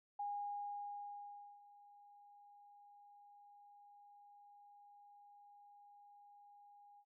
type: tone with ADSR envelope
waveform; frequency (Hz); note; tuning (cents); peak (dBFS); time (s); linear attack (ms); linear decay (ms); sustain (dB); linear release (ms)
sine; 817; G#5; -29; -39; 0.19-7.05; 7; 1400; -21; 61
effects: none